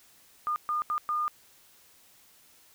sine tone bursts at uneven times, 1215 Hz, D#6, 42 cents flat, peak -26 dBFS, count 4, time 0.47-0.56 / 0.69-0.82 / 0.9-0.98 / 1.09-1.28 s, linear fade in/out 0 ms, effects white hiss -59 dBFS RMS until 2.74 s

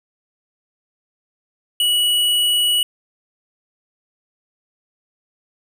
square tone, 2932 Hz, F#7, 16 cents flat, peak -15 dBFS, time 1.8-2.83 s, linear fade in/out 2 ms, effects none

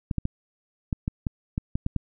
clicks, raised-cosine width 5 ms, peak -13 dBFS, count 10, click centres 0.112 / 0.183 / 0.254 / 0.928 / 1.079 / 1.268 / 1.579 / 1.755 / 1.864 / 1.963 s, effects none

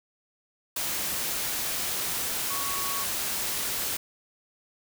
sine tone in noise, 1116 Hz, C#6, 11 cents sharp, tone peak -34 dBFS, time 2.5-3.04 s, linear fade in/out 5 ms, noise white, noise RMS -30 dBFS, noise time 0.76-3.97 s, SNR -7 dB, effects none

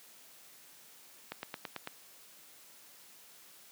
click train, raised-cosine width 0.3 ms, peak -22 dBFS, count 6, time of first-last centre 1.32-1.874 s, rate 9.03 Hz, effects white hiss -57 dBFS RMS until 3.71 s + high-pass 150 Hz 12 dB/octave

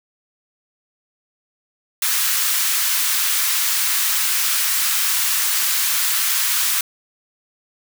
white high-pass noise, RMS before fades -19 dBFS, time 2.02-6.81 s, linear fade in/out 2 ms, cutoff 1100 Hz, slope 24 dB/octave, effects none

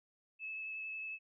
sine tone with vibrato, 2603 Hz, E7, 22 cents flat, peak -40 dBFS, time 0.39-1.19 s, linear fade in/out 50 ms, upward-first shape sine, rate 11 Hz, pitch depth 13 cents each way, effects none

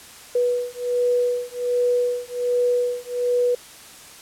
sine beating tone pair, 488.8 / 490.1 Hz, B4 / B4, -18 / -13 cents, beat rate 1.3 Hz, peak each -22 dBFS, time 0.35-3.55 s, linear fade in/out 5 ms, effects white hiss -43 dBFS RMS until 4.21 s + low-pass 11000 Hz 12 dB/octave

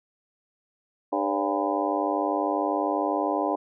harmonic tone with a mistuned harmonic, 100 Hz, G2, 35 cents sharp, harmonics 3 / 4 / 5 / 6 / 7 / 8 / 9 / 10, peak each -29 / -32 / -34 / -30 / -31 / -30 / -35 / -32 dBFS, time 1.12-3.56 s, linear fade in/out 10 ms, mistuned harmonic 6, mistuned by -81 cents, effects none

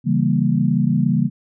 sine chord, C# diminished seventh, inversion none, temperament equal, 138.59 / 164.81 / 196 / 233.1 Hz, C#3 / E3 / G3 / Bb3, 0 / 0 / 0 / 0 cents, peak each -20 dBFS, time 0.04-1.3 s, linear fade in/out 50 ms, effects none

